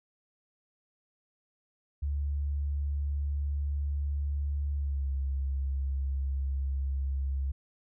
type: tone with pitch glide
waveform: sine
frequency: 71.6 to 67.93 Hz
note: D2 to C#2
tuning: -43 to -34 cents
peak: -28 dBFS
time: 2.02-7.52 s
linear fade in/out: 10 ms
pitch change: -91 cents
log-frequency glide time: 4.75-5.11 s
effects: none